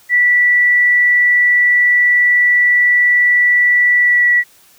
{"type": "tone with pitch glide", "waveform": "sine", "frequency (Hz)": [1959, 1944.3], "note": ["B6", "B6"], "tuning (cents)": [-15, -28], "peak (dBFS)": -8, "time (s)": [0.09, 4.44], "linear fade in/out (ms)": 50, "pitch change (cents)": -13, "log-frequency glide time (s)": [3.99, 4.28], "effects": ["white hiss -48 dBFS RMS until 4.78 s"]}